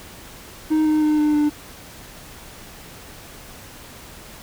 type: tone with pitch steps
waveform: triangle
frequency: 311.1 / 307.5 / 304 / 300.5 / 297.1 Hz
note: D#4 / D#4 / D#4 / D4 / D4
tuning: 0 / -20 / -40 / +40 / +20 cents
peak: -13 dBFS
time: 0.7-1.5 s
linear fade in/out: 20 ms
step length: 160 ms
effects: pink hiss -41 dBFS RMS until 4.42 s